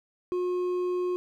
triangle tone with hard clipping, 360 Hz, F#4, 47 cents flat, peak -27 dBFS, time 0.32-1.16 s, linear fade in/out 0 ms, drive 8 dB, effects none

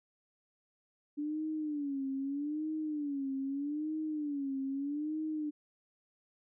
sine tone with vibrato, 290 Hz, D4, 22 cents flat, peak -33 dBFS, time 1.17-5.51 s, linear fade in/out 20 ms, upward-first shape sine, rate 0.8 Hz, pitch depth 130 cents each way, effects none

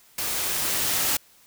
white noise with level ramp, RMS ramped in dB -28 to -23 dBFS, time 0.18-1.17 s, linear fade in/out 5 ms, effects white hiss -56 dBFS RMS until 1.46 s

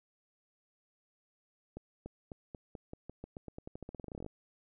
accelerating click train, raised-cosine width 2 ms, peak -30 dBFS, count 26, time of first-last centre 1.77-4.263 s, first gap 290 ms, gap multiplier 0.89, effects none

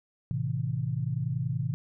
sine chord, A minor, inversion none, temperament equal with one note detuned, 110 / 130.81 / 161.05 Hz, A2 / C3 / E3, 0 / 0 / -40 cents, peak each -33 / -30 / -33 dBFS, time 0.31-1.74 s, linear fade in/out 0 ms, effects none

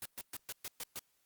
white noise bursts, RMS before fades -42 dBFS, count 7, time 0.02-0.992 s, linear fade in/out 2 ms, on 36 ms, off 120 ms, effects white hiss -75 dBFS RMS until 1.25 s + Opus 32 kbps

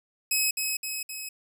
10% pulse tone with echo, 2557 Hz, D#7, 47 cents sharp, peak -14 dBFS, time 0.31-0.51 s, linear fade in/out 5 ms, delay 260 ms, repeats 3, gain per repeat -4 dB, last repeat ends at 1.29 s, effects none

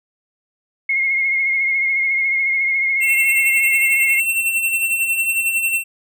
sine tone with vibrato, 2151 Hz, C7, 47 cents sharp, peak -15 dBFS, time 0.89-4.2 s, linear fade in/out 5 ms, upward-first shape triangle, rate 14 Hz, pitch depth 40 cents each way
square tone with tremolo, 2703 Hz, E7, 43 cents sharp, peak -15 dBFS, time 3-5.84 s, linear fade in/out 50 ms, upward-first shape sine, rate 11 Hz, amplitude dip 50%
effects none

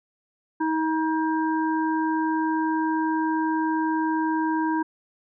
harmonic tone, 317.5 Hz, D#4, 35 cents sharp, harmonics 1 / 3 / 5, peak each -23 / -26 / -33 dBFS, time 0.6-4.83 s, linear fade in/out 10 ms, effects none

